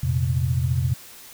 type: chord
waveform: sine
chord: F suspended fourth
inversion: none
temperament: just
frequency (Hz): 87.31 / 116.41 / 130.96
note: F2 / Bb2 / C3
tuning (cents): 0 / -2 / +2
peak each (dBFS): -24 / -26 / -22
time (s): 0.03-0.94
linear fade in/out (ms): 5
effects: white hiss -44 dBFS RMS until 1.33 s